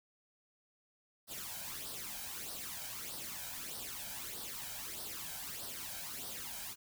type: noise with flanger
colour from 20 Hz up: white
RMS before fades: -44 dBFS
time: 1.27-6.76 s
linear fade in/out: 50 ms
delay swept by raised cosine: 0.21 to 1.31 ms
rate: 1.6 Hz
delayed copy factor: +0.65
effects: none

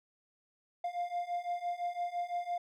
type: beating tone pair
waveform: triangle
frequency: 698.5 / 704.4 Hz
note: F5 / F5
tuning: 0 / +15 cents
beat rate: 5.9 Hz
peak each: -36 / -34 dBFS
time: 0.84-2.58 s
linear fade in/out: 5 ms
effects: none

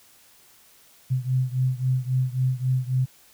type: beating tone pair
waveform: sine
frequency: 127.4 / 131.1 Hz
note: C3 / C3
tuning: -46 / +4 cents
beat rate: 3.7 Hz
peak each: -23 / -25 dBFS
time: 1.1-3.06 s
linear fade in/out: 20 ms
effects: white hiss -55 dBFS RMS until 3.33 s

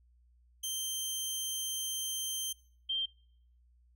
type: tone pair in turn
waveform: 15% pulse / sine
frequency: 3136 / 3158 Hz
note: G7 / G7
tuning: 0 / +12 cents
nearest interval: unison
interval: 12 cents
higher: second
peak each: -27 / -30 dBFS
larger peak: first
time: 0.63-2.53 / 2.89-3.06 s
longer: first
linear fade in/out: 10 ms
effects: noise-tail reverb RT60 0.6 s tail -24 dB re dry + added 60 Hz sine -62 dBFS peak until 3.95 s

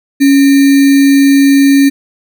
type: tone with sample-and-hold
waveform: sine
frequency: 277.2 Hz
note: C#4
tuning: in tune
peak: -3 dBFS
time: 0.2-1.9 s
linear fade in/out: 20 ms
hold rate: 2100 Hz
effects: none

